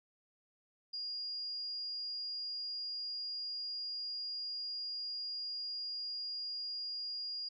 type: tone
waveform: sine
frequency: 4841 Hz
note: D#8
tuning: 48 cents flat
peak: -38 dBFS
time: 0.93-7.49 s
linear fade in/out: 10 ms
effects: none